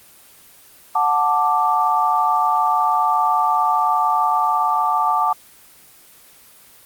sine chord, D major, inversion first, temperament just, 734.2 / 881 / 1174.7 Hz, F#5 / A5 / D6, -14 / +2 / 0 cents, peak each -20 / -18 / -18 dBFS, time 0.95-5.33 s, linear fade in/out 5 ms, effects white hiss -47 dBFS RMS until 6.85 s + Opus 24 kbps

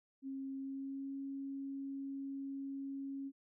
sine tone with pitch glide, 270 to 274.1 Hz, C#4 to C#4, -45 to -19 cents, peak -40 dBFS, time 0.22-3.32 s, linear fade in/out 50 ms, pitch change +26 cents, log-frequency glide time 0.57-1.16 s, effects none

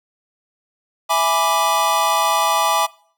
square chord, E dominant seventh, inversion none, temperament equal, 659.3 / 830.6 / 987.8 / 1174.7 Hz, E5 / G#5 / B5 / D6, 0 / 0 / 0 / 0 cents, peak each -23 / -21 / -22 / -20 dBFS, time 1.09-2.87 s, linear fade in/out 20 ms, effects noise-tail reverb RT60 0.5 s tail -22 dB re dry

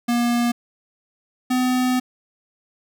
square tone pair in turn, 238.7 / 252.9 Hz, A#3 / B3, +41 / +41 cents, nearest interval minor second, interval 100 cents, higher second, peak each -18 dBFS, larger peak neither, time 0.08-0.52 / 1.5-2 s, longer second, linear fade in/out 10 ms, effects none

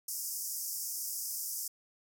white band-pass noise, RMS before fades -38 dBFS, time 0.08-1.68 s, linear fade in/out 5 ms, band 5000 to 16000 Hz, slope 96 dB/octave, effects none

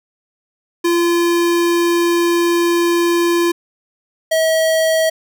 square tone pair in turn, 343.3 / 642.3 Hz, F4 / E5, -30 / -45 cents, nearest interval major seventh, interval 1085 cents, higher second, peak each -13 dBFS, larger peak neither, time 0.84-3.52 / 4.31-5.1 s, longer first, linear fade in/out 10 ms, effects none

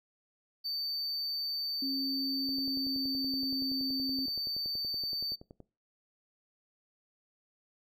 triangle tone, 4575 Hz, D8, 46 cents flat, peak -32 dBFS, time 0.64-5.36 s, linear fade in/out 20 ms
sine tone with pitch glide, 270 to 266.9 Hz, C#4 to C4, -45 to +35 cents, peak -34 dBFS, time 1.82-4.26 s, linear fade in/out 5 ms, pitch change -20 cents, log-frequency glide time 2.58-3.8 s
click train, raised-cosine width 2 ms, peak -35 dBFS, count 34, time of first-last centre 2.49-5.603 s, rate 10.6 Hz
effects noise-tail reverb RT60 0.3 s tail -20 dB re dry

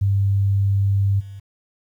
sine tone with level steps, 99 Hz, G2, 18 cents sharp, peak -15 / -33 dBFS, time 0.01-1.4 s, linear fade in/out 10 ms, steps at 1.19 s, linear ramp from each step 20 ms, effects 9-bit

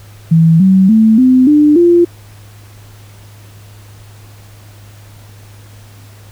sine tone with pitch steps, 163.3 / 189.76 / 220.5 / 256.2 / 297.8 / 346 Hz, E3 / F#3 / A3 / C4 / D4 / F4, -16 / +44 / +4 / -36 / +24 / -16 cents, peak -4 dBFS, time 0.31-2.05 s, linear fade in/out 10 ms, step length 290 ms, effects added 103 Hz sine -35 dBFS peak until 6.31 s + pink hiss -43 dBFS RMS until 6.31 s

